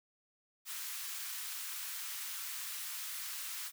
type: high-pass noise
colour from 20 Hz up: white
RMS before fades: -42 dBFS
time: 0.65-3.72 s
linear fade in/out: 50 ms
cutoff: 1100 Hz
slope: 24 dB/octave
effects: none